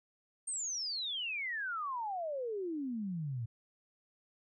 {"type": "exponential sweep", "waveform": "sine", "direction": "down", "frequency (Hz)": [8810, 110], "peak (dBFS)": -35, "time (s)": [0.47, 3.46], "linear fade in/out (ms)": 10, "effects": []}